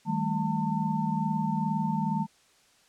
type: tone cluster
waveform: sine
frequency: 159.3 / 196.5 / 218.7 / 898 Hz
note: D#3 / G3 / A3 / A5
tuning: +41 / +4 / -10 / +35 cents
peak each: -31 dBFS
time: 0.05-2.27 s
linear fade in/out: 50 ms
effects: white hiss -62 dBFS RMS until 2.88 s + low-pass 8000 Hz 12 dB/octave